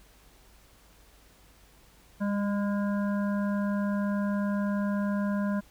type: harmonic tone with a mistuned harmonic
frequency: 203.5 Hz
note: G#3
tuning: 35 cents flat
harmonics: 1 / 3 / 5 / 7 / 8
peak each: -26 / -36 / -40 / -43 / -44 dBFS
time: 2.2-5.61 s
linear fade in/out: 20 ms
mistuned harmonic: 1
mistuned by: -15 cents
effects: added 50 Hz sine -59 dBFS peak until 5.7 s + pink hiss -59 dBFS RMS until 5.7 s